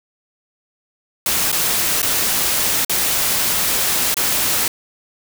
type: noise with dropouts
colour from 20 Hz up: white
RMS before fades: -18 dBFS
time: 1.26-4.68 s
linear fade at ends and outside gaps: 2 ms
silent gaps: 1.517-1.526 / 2.019-2.028 / 2.848-2.895 / 4.143-4.168 s
effects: none